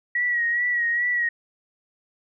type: tone with vibrato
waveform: sine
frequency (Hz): 1915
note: A#6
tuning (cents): +46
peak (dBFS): -20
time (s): 0.15-1.29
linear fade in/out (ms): 5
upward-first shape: sine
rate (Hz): 2.4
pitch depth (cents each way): 43
effects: none